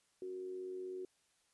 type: tone with amplitude modulation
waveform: sine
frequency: 370 Hz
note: F#4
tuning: in tune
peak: -39 dBFS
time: 0.22-1.05 s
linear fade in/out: 2 ms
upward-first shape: sine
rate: 96 Hz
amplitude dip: 45%
effects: white hiss -75 dBFS RMS until 1.53 s + resampled to 24000 Hz